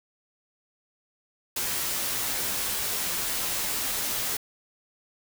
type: noise with comb filter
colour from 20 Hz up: white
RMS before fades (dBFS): -29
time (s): 1.56-4.37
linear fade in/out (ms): 5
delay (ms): 13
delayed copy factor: -0.5
effects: none